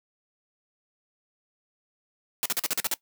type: noise bursts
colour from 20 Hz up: white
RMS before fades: -26 dBFS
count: 8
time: 2.43-2.939 s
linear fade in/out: 0 ms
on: 26 ms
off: 43 ms
effects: noise-tail reverb RT60 0.1 s tail -19 dB re dry + high-pass 150 Hz 12 dB/octave